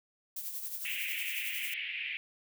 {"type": "noise with tremolo", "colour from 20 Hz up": "violet", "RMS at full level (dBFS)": -37, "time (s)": [0.36, 1.74], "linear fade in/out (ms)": 5, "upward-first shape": "triangle", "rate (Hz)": 11, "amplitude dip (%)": 60}
{"type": "band-pass noise", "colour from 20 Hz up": "white", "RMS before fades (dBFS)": -38, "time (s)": [0.85, 2.17], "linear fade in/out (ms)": 0, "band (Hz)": [2100, 2800], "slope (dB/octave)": 48}
{"effects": []}